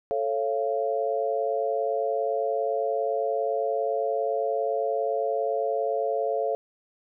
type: chord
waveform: sine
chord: A augmented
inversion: none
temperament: just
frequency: 440 / 550 / 687.5 Hz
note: A4 / C#5 / E#5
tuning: 0 / -14 / -27 cents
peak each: -28 dBFS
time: 0.11-6.55 s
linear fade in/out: 0 ms
effects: none